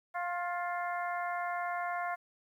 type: harmonic tone with a mistuned harmonic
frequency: 350.8 Hz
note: F4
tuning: 8 cents sharp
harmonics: 2 / 3 / 4 / 5 / 6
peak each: -35 / -39 / -41 / -43 / -45 dBFS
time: 0.14-2.16 s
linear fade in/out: 20 ms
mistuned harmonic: 3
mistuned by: +21 cents
effects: 11-bit

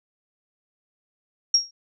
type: tone with exponential decay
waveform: sine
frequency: 5590 Hz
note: F8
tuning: 1 cent sharp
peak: -11 dBFS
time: 1.54-1.71 s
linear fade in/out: 5 ms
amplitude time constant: 35 ms
effects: none

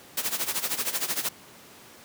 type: noise with tremolo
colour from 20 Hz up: white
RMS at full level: -26 dBFS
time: 0.17-1.29 s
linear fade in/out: 5 ms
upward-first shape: sine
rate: 13 Hz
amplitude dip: 80%
effects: pink hiss -49 dBFS RMS until 2.04 s + high-pass 150 Hz 12 dB/octave

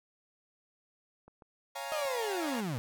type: clicks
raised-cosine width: 1 ms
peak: -40 dBFS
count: 3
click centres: 1.28 / 1.422 / 2.053 s
type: chord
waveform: sawtooth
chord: Bb minor seventh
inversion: first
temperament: equal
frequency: 554.4 / 698.5 / 830.6 / 932.3 Hz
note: Db5 / F5 / Ab5 / Bb5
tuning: 0 / 0 / 0 / 0 cents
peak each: -39 dBFS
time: 1.75-2.61 s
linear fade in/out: 10 ms
type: linear sweep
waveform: 35% pulse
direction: down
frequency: 635 to 110 Hz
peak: -31 dBFS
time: 1.92-2.78 s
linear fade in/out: 0 ms
effects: none

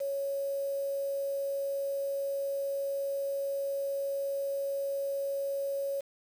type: tone with quantisation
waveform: sine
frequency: 554.4 Hz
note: C#5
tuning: in tune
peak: -30 dBFS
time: 0-6.01 s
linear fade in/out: 10 ms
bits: 8
effects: none

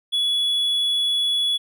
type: tone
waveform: triangle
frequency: 3393 Hz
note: G#7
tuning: 36 cents sharp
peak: -17 dBFS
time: 0.12-1.58 s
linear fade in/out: 20 ms
effects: none

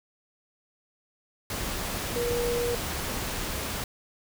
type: tone in noise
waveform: sine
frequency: 478.7 Hz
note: A#4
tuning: 46 cents sharp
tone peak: -26 dBFS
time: 2.16-2.75 s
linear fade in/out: 2 ms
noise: pink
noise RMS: -32 dBFS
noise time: 1.5-3.84 s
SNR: +3 dB
effects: none

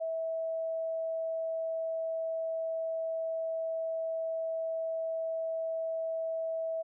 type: tone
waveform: sine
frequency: 651 Hz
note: E5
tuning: 22 cents flat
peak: -31 dBFS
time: 0-6.83 s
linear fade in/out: 20 ms
effects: none

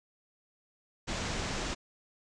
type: low-pass noise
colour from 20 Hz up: pink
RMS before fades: -35 dBFS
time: 1.07-1.75 s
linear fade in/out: 20 ms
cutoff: 7700 Hz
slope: 48 dB/octave
effects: none

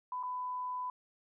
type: tone with dropouts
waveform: sine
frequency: 1000 Hz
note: B5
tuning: 21 cents sharp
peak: -35 dBFS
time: 0.12-0.9 s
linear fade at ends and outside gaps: 2 ms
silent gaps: 0.229-0.234 s
effects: none

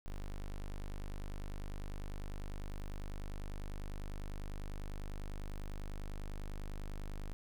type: tone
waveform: square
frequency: 25.01 Hz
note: G0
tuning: 36 cents sharp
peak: -40 dBFS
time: 0.06-7.33 s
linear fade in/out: 0 ms
effects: none

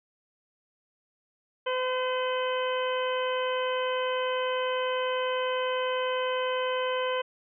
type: harmonic tone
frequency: 510 Hz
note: C5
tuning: 44 cents flat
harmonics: 1 / 2 / 3 / 4 / 5 / 6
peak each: -28 / -32 / -37 / -41 / -40 / -37 dBFS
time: 1.66-7.22 s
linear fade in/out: 10 ms
effects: none

